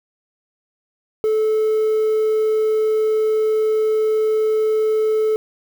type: tone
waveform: triangle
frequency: 434.6 Hz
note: A4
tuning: 21 cents flat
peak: -12 dBFS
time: 1.24-5.36 s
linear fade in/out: 0 ms
effects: tanh soft clip ceiling -9 dBFS + 7-bit